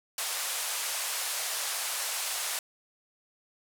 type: band-pass noise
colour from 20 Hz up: white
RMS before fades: -33 dBFS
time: 0.18-2.59 s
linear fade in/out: 2 ms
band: 570 to 12000 Hz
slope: 24 dB/octave
effects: none